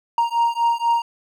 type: beating tone pair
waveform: triangle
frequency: 932.3 / 936.4 Hz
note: A#5 / A#5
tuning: 0 / +8 cents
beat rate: 4.1 Hz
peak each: -18 dBFS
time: 0.18-1.02 s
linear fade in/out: 2 ms
effects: none